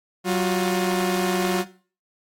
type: tone pair together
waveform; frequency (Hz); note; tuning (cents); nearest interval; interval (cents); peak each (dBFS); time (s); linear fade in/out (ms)
sawtooth; 187.9 / 356.4; F#3 / F4; +27 / +35; major seventh; 1108; -19; 0.24-1.65; 50
effects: noise-tail reverb RT60 0.4 s tail -17 dB re dry + AAC 64 kbps